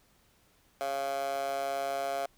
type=tone with high-pass filter; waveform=15% pulse; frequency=137.9 Hz; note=C#3; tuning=9 cents flat; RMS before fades=-33 dBFS; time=0.81-2.26 s; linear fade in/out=0 ms; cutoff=680 Hz; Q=5.4; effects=pink hiss -66 dBFS RMS until 2.37 s